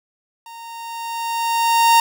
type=tone with level ramp; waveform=45% pulse; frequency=924 Hz; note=A#5; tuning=16 cents flat; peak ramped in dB=-36 to -9 dBFS; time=0.46-2 s; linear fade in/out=2 ms; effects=none